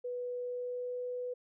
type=tone with pitch glide; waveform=sine; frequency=492.2 to 495.3 Hz; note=B4 to B4; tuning=-6 to +5 cents; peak=-35 dBFS; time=0.04-1.34 s; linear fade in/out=10 ms; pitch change=+11 cents; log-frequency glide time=0.4-0.99 s; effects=none